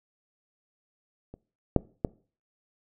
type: clicks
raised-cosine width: 2 ms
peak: -29 / -6 / -11 dBFS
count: 3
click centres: 1.34 / 1.763 / 2.048 s
effects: noise-tail reverb RT60 0.4 s tail -22 dB re dry